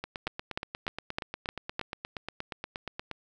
two click trains, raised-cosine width 0.3 ms, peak -19 / -14 dBFS, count 27 / 6, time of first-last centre 0.04-3.113 / 0.27-1.794 s, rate 8.46 / 3.28 Hz, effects none

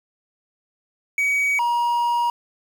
triangle tone pair in turn, 2263 / 951.5 Hz, C#7 / A#5, +35 / +35 cents, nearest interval octave + minor third, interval 1500 cents, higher first, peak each -16 dBFS, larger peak neither, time 1.18-1.59 / 1.59-2.3 s, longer second, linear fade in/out 2 ms, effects 7-bit

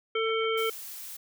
harmonic tone, 446.6 Hz, A4, 26 cents sharp, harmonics 1 / 3 / 5 / 7, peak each -27 / -32 / -34 / -35 dBFS, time 0.15-0.7 s, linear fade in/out 5 ms
blue noise, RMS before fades -41 dBFS, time 0.57-1.17 s, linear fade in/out 10 ms
effects none

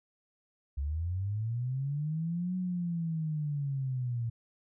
sine linear two-way sweep, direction up then down, 66.7 to 185 to 114.4 Hz, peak -30 dBFS, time 0.77-4.3 s, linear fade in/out 10 ms, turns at 2.56 s, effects none

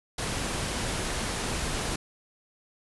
pink low-pass noise, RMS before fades -31 dBFS, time 0.18-1.96 s, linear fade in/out 5 ms, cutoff 11000 Hz, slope 96 dB/octave, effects none

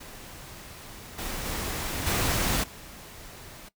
pink noise with level steps, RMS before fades -44 / -34 / -32 / -26 / -45 dBFS, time 0-3.69 s, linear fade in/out 10 ms, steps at 1.18 / 1.45 / 2.06 / 2.63 s, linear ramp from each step 10 ms, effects noise-tail reverb RT60 0.1 s tail -18 dB re dry

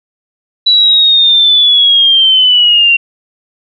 sine linear sweep, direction down, 3951 to 2744 Hz, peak -4 dBFS, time 0.66-2.97 s, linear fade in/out 10 ms, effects none

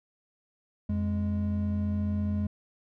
triangle tone pair together, 87.31 / 207.3 Hz, F2 / G#3, 0 / -3 cents, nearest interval octave + minor third, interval 1497 cents, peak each -27 dBFS, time 0.89-2.47 s, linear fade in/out 5 ms, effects none

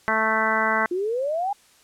harmonic tone, 220 Hz, A3, in tune, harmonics 1 / 2 / 3 / 4 / 5 / 6 / 7 / 8 / 9, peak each -31 / -32 / -28 / -27 / -26 / -29 / -25 / -32 / -27 dBFS, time 0.08-0.86 s, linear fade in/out 0 ms
sine exponential sweep, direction up, 344 to 830.6 Hz, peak -22 dBFS, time 0.91-1.53 s, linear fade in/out 5 ms
effects white hiss -56 dBFS RMS until 1.83 s + low-pass 10000 Hz 12 dB/octave

